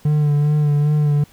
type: tone with vibrato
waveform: triangle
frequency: 148.2 Hz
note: D3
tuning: 16 cents sharp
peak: -11 dBFS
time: 0.05-1.24 s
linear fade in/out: 5 ms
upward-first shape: sine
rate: 2.5 Hz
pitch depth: 30 cents each way
effects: pink hiss -50 dBFS RMS until 1.32 s